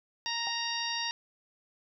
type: harmonic tone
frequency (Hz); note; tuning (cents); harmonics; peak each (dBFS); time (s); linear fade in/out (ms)
932.3; A#5; 0; 1 / 2 / 3 / 4 / 5 / 6; -38 / -38 / -38 / -38 / -38 / -38; 0.26-1.11; 0
type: tone with exponential decay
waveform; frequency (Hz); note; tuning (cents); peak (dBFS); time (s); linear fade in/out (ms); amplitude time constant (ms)
sine; 794; G5; +22; -33; 0.47-0.55; 0; 16
effects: none